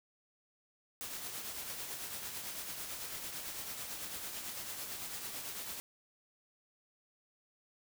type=noise with tremolo; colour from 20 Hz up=white; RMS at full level=-41 dBFS; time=1.01-5.8 s; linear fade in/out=0 ms; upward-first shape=triangle; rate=9 Hz; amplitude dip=45%; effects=none